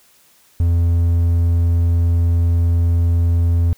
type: tone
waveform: triangle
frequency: 85 Hz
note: F2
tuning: 46 cents flat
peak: -10 dBFS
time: 0.6-3.73 s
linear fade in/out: 0 ms
effects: white hiss -53 dBFS RMS until 3.77 s